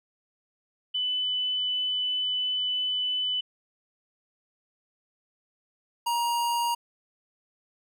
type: tone pair in turn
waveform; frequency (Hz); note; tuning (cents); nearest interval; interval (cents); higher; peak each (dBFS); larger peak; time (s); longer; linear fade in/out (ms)
sine / square; 2999 / 944.6; F#7 / A#5; +23 / +23; octave + minor sixth; 2000; first; -25; neither; 0.94-3.41 / 6.06-6.75; first; 10
effects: none

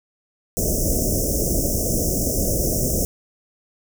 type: band-stop noise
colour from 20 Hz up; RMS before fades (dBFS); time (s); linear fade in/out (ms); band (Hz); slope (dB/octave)
pink; -21; 0.57-3.05; 0; 670 to 5400; 96
effects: none

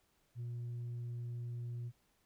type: tone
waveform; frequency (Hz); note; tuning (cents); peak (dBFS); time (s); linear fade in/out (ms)
sine; 119.8; A#2; +48; -37; 0.35-1.92; 50
effects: tanh soft clip ceiling -38 dBFS + pink hiss -75 dBFS RMS until 2.25 s

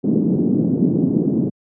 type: band-pass noise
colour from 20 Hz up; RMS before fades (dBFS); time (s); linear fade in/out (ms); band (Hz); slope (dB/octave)
pink; -17; 0.03-1.5; 20; 170 to 320; 24
effects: high-pass 100 Hz 12 dB/octave

